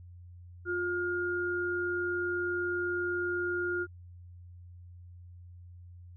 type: tone pair together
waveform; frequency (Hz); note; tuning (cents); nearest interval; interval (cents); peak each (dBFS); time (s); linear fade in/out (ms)
sine; 354 / 1418; F4 / F6; +23 / +26; 2 octaves; 2403; -32 / -32; 0.65-3.87; 50
effects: added 88 Hz sine -47 dBFS peak until 6.16 s